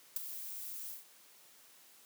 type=noise with ADSR envelope; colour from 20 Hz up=violet; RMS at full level=-32 dBFS; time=0.16-1.05 s; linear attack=4 ms; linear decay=13 ms; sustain=-12 dB; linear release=150 ms; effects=white hiss -61 dBFS RMS until 2.05 s + high-pass 200 Hz 12 dB/octave